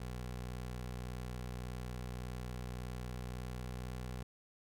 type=tone with pitch glide; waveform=20% pulse; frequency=61.74 to 62.31 Hz; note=B1 to B1; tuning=0 to +16 cents; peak=-36 dBFS; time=0-4.23 s; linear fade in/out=5 ms; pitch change=+16 cents; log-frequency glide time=3.08-3.97 s; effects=none